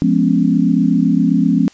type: chord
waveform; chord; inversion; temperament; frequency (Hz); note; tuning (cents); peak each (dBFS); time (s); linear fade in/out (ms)
sine; C# dominant seventh; first; just; 173.24 / 207.9 / 249.5 / 277.2; E#3 / G#3 / B3 / C#4; -14 / +2 / +18 / 0; -16; 0.02-1.68; 0
effects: white hiss -47 dBFS RMS until 1.73 s + resampled to 16000 Hz